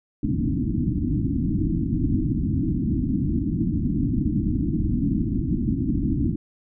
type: low-pass noise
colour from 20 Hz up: white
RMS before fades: -23 dBFS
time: 0.23-6.36 s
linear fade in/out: 5 ms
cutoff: 320 Hz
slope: 96 dB/octave
effects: none